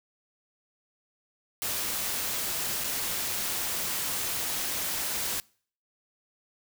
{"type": "noise with dropouts", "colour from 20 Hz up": "white", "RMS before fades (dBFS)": -31, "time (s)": [1.62, 5.4], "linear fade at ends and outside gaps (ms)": 0, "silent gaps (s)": [2.838, 2.843], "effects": ["noise-tail reverb RT60 0.5 s tail -25 dB re dry"]}